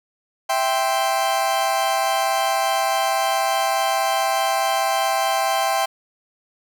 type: chord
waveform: 40% pulse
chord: C major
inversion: first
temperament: equal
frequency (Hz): 659.3 / 784 / 1046.5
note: E5 / G5 / C6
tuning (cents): 0 / 0 / 0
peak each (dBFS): -23 / -20 / -24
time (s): 0.49-5.86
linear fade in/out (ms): 10
effects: none